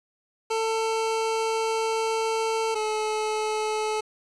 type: tone pair in turn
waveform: 25% pulse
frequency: 446.5 / 430.9 Hz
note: A4 / A4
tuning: +25 / -36 cents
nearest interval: minor second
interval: 61 cents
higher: first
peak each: -20 / -21 dBFS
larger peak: first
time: 0.5-2.75 / 2.75-4.01 s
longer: first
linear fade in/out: 10 ms
effects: resampled to 22050 Hz + 8-bit